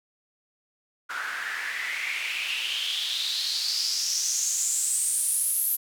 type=noise with band-pass filter sweep; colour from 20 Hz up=white; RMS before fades=-28 dBFS; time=1.09-5.77 s; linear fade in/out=20 ms; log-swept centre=1400 to 12000 Hz; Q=5.8; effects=none